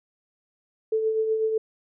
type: tone with tremolo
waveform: sine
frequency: 440 Hz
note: A4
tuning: in tune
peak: -19 dBFS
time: 0.92-1.58 s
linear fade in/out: 5 ms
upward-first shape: triangle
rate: 8.1 Hz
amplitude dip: 50%
effects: none